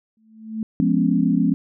sine tone with exponential growth, 220 Hz, A3, in tune, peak -20 dBFS, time 0.17-0.63 s, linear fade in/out 2 ms, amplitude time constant 100 ms
sine chord, C# dominant seventh, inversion first, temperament just, 173.24 / 207.9 / 249.5 / 277.2 Hz, E#3 / G#3 / B3 / C#4, -14 / +2 / +18 / 0 cents, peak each -21 dBFS, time 0.8-1.54 s, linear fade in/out 0 ms
effects none

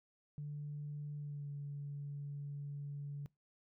sine tone with pitch glide, 146.9 to 143.3 Hz, D3 to D3, +1 to -42 cents, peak -40 dBFS, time 0.38-3.26 s, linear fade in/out 0 ms, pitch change -43 cents, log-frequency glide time 1.17-1.49 s, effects noise-tail reverb RT60 0.2 s tail -23 dB re dry + tanh soft clip ceiling -36 dBFS

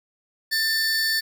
45% pulse tone pair together, 1782 / 4490 Hz, A6 / C#8, +22 / +21 cents, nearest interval octave + major third, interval 1599 cents, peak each -23 dBFS, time 0.51-1.21 s, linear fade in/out 20 ms, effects none

